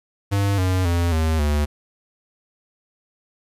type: tone with pitch steps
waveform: square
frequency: 99.8 / 92.58 / 85.88 / 79.67 / 73.91 Hz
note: G2 / F#2 / F2 / D#2 / D2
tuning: +32 / +2 / -29 / +42 / +12 cents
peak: -18 dBFS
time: 0.31-1.66 s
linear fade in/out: 20 ms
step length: 270 ms
effects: resampled to 32000 Hz + 10-bit